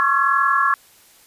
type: tone cluster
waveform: sine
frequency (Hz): 1084 / 1125 / 1358 / 1682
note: C#6 / C#6 / F6 / G#6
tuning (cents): -39 / +25 / -49 / +22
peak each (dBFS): -20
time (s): 0-0.74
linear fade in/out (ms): 0
effects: white hiss -51 dBFS RMS until 1.26 s + resampled to 32000 Hz